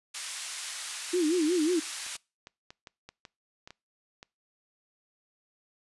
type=band-pass noise; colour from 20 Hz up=white; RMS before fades=-38 dBFS; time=0.14-2.17 s; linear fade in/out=10 ms; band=1300 to 10000 Hz; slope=12 dB/octave
type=tone with vibrato; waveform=sine; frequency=331.3 Hz; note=E4; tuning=9 cents sharp; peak=-23 dBFS; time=1.13-1.8 s; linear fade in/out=10 ms; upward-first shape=sine; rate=5.5 Hz; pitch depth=180 cents each way
type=clicks; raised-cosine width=0.2 ms; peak=-28 dBFS; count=10; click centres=2.065 / 2.155 / 2.471 / 2.705 / 2.872 / 3.09 / 3.252 / 3.675 / 3.706 / 4.229 s
effects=noise-tail reverb RT60 0.3 s tail -25 dB re dry + resampled to 24000 Hz